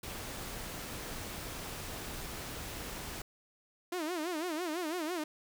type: noise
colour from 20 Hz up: pink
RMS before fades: -42 dBFS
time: 0.03-3.22 s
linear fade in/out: 5 ms
type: tone with vibrato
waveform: sawtooth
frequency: 332.9 Hz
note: E4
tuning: 17 cents sharp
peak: -30 dBFS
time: 3.92-5.24 s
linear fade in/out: 5 ms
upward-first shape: sine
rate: 6 Hz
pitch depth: 170 cents each way
effects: none